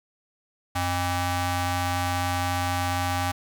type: ring-modulated tone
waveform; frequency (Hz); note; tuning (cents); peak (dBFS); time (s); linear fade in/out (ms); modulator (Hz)
sawtooth; 356.3; F4; +35; -17; 0.75-3.32; 10; 448
effects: none